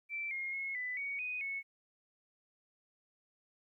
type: tone with pitch steps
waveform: sine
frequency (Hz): 2335 / 2140 / 2173 / 1996 / 2239 / 2493 / 2203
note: D7 / C7 / C#7 / B6 / C#7 / D#7 / C#7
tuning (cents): -11 / +38 / -35 / +18 / +17 / +3 / -11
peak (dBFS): -36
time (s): 0.09-1.63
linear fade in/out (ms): 50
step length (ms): 220
effects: 13-bit